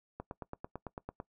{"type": "click train", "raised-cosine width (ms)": 1, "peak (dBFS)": -26, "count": 10, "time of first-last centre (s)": [0.2, 1.201], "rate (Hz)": 8.99, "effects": ["noise-tail reverb RT60 0.1 s tail -21 dB re dry"]}